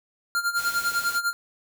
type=tone with tremolo; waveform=square; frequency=1396.9 Hz; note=F6; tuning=in tune; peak=-21 dBFS; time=0.35-1.33 s; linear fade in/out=0 ms; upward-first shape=sine; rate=10 Hz; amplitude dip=80%
type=noise; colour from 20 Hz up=white; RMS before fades=-36 dBFS; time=0.55-1.21 s; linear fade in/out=50 ms
effects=none